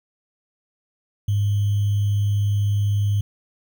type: tone with sample-and-hold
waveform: sine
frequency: 102 Hz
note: G#2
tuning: 31 cents flat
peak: -17 dBFS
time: 1.28-3.21 s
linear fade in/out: 5 ms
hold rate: 3150 Hz
effects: none